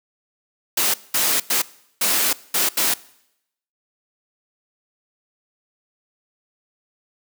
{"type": "noise bursts at uneven times", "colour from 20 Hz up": "white", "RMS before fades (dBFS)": -19, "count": 6, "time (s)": [[0.77, 0.94], [1.14, 1.4], [1.5, 1.62], [2.01, 2.33], [2.54, 2.69], [2.77, 2.94]], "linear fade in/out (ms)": 5, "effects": ["noise-tail reverb RT60 0.8 s tail -21 dB re dry", "high-pass 200 Hz 12 dB/octave"]}